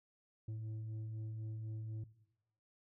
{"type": "tone with frequency modulation", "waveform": "sine", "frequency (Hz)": 110, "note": "A2", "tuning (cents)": 0, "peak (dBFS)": -38, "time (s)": [0.48, 2.04], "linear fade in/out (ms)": 5, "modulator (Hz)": 216, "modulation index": 0.21, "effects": ["noise-tail reverb RT60 0.9 s tail -19 dB re dry", "tanh soft clip ceiling -39 dBFS"]}